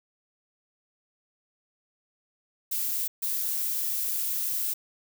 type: noise bursts at uneven times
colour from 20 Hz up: violet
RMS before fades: -29 dBFS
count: 2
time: 2.71-3.08 / 3.22-4.74 s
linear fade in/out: 10 ms
effects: none